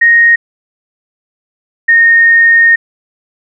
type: tone pair in turn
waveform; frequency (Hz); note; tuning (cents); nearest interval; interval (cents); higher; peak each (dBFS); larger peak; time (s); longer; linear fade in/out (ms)
sine; 1864.7 / 1845.4; A#6 / A#6; 0 / -18; unison; 18; first; -3; neither; 0.01-0.36 / 1.88-2.76; second; 10
effects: none